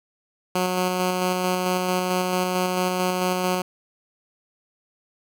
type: tone with tremolo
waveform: 10% pulse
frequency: 182.6 Hz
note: F#3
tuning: 23 cents flat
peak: -12 dBFS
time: 0.55-3.62 s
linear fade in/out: 5 ms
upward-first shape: square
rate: 4.5 Hz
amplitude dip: 25%
effects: none